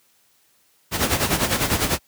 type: noise with tremolo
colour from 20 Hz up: pink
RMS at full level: -18 dBFS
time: 0.91-1.99 s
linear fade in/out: 50 ms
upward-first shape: sine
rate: 10 Hz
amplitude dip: 70%
effects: white hiss -61 dBFS RMS until 2.07 s + high-pass 60 Hz 12 dB/octave